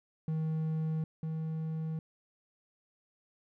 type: tone pair in turn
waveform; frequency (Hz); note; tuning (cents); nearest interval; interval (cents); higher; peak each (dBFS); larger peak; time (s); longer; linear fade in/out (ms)
triangle; 158.3 / 159.22; D#3 / D#3; +30 / +40; unison; 10; second; -28 / -31; first; 0.28-1.04 / 1.23-1.99; neither; 2
effects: none